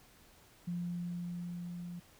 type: tone with level ramp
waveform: sine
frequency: 174.61 Hz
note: F3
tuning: in tune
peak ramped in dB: -34 to -41 dBFS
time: 0.67-2 s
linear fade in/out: 10 ms
effects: pink hiss -62 dBFS RMS until 2.19 s